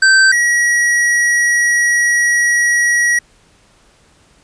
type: tone pair in turn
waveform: square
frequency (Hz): 1553 / 1913.7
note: G6 / A#6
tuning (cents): -17 / +45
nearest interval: major third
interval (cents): 362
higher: second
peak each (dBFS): -7 / -11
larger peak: first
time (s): 0.02-0.32 / 0.32-3.19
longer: second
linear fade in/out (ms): 5
effects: pink hiss -51 dBFS RMS until 4.43 s + resampled to 22050 Hz